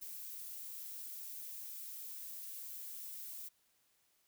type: noise with ADSR envelope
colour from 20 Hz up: violet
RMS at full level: -45 dBFS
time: 0.01-3.49 s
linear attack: 14 ms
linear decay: 20 ms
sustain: -2 dB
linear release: 14 ms
effects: white hiss -75 dBFS RMS until 4.27 s